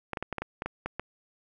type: clicks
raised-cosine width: 0.5 ms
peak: -17 dBFS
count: 10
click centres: 0.133 / 0.172 / 0.226 / 0.327 / 0.383 / 0.42 / 0.621 / 0.66 / 0.86 / 0.996 s
effects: none